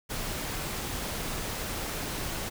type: noise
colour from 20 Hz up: pink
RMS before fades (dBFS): -34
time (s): 0.09-2.5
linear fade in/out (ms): 20
effects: none